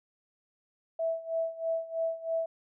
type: tone with tremolo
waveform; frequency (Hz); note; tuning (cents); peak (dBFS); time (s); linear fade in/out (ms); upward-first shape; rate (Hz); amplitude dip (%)
sine; 656; E5; -9; -26; 0.99-2.46; 5; sine; 3.1; 85
effects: none